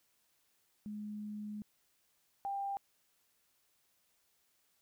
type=tone pair in turn; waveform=sine; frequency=209.9 / 794 Hz; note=G#3 / G5; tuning=+19 / +22 cents; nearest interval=octave + major seventh; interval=2303 cents; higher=second; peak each=-40 / -35 dBFS; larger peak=second; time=0.86-1.62 / 2.45-2.77 s; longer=first; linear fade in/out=0 ms; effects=white hiss -75 dBFS RMS until 4.81 s